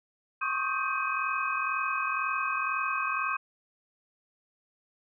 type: tone cluster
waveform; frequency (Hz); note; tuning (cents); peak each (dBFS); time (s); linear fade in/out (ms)
sine; 1079 / 1121 / 1251 / 1570 / 2522; C#6 / C#6 / D#6 / G6 / D#7; -47 / +19 / +9 / +2 / +23; -34 / -34 / -34 / -34 / -33; 0.41-3.37; 10
effects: none